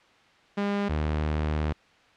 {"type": "tone pair in turn", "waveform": "sawtooth", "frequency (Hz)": [202.1, 76.43], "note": ["G#3", "D#2"], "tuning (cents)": [-47, -30], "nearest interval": "octave + perfect fourth", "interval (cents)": 1683, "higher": "first", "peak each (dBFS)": -21, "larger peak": "neither", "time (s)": [[0.57, 0.89], [0.89, 1.73]], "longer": "second", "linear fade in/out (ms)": 10, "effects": ["white hiss -58 dBFS RMS until 2.16 s", "low-pass 3000 Hz 12 dB/octave"]}